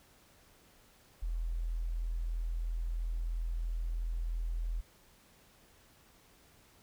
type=tone; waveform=sine; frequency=41.51 Hz; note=E1; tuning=13 cents sharp; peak=-32 dBFS; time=1.22-4.81 s; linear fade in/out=10 ms; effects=pink hiss -63 dBFS RMS until 6.82 s